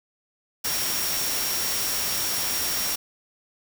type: tone in noise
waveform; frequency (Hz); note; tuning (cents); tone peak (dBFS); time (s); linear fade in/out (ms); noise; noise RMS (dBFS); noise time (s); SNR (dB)
sine; 5588; F8; 0; -30; 0.64-2.96; 10; white; -27; 0.64-2.96; -6
effects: none